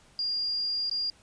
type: tone with dropouts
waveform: sine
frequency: 4813 Hz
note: D8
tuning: 42 cents sharp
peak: -27 dBFS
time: 0.19-1.1 s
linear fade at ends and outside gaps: 1 ms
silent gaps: 0.897-0.913 s
effects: pink hiss -59 dBFS RMS until 1.22 s + resampled to 22050 Hz